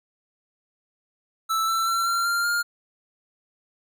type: tone with pitch steps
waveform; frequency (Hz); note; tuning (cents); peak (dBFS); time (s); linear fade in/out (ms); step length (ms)
square; 1318.5 / 1336.1 / 1354 / 1372.1 / 1390.5 / 1409.1; E6 / E6 / E6 / F6 / F6 / F6; 0 / +23 / +46 / -31 / -8 / +15; -22; 1.49-2.63; 20; 190
effects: none